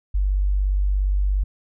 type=tone; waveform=sine; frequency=48.59 Hz; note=G1; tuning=15 cents flat; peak=-17 dBFS; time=0.14-1.44 s; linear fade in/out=10 ms; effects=none